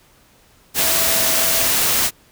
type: tone in noise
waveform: sine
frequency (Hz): 657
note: E5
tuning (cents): -6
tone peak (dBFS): -28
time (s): 0.77-1.69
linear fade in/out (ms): 50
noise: white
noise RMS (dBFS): -17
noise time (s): 0.74-2.11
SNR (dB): -14
effects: pink hiss -53 dBFS RMS until 2.31 s